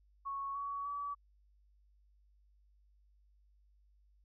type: tone with pitch steps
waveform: sine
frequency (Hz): 1106 / 1125.3 / 1145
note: C#6 / C#6 / D6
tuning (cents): -4 / +26 / -44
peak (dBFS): -37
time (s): 0.25-1.15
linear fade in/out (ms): 20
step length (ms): 300
effects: added 50 Hz sine -65 dBFS peak until 4.24 s